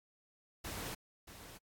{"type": "noise with echo", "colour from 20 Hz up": "pink", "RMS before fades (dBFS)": -43, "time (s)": [0.64, 0.95], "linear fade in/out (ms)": 10, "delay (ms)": 630, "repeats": 1, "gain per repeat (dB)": -10, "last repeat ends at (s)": 1.58, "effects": ["AAC 64 kbps"]}